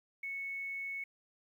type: tone with quantisation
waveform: sine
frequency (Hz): 2208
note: C#7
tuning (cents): -7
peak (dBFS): -37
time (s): 0.23-1.04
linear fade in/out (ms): 5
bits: 11
effects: none